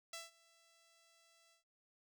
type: tone with ADSR envelope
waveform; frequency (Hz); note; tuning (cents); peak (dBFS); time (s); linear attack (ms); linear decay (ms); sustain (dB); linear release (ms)
5% pulse; 666; E5; +18; -33; 0.13-1.64; 4; 170; -24; 120
effects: none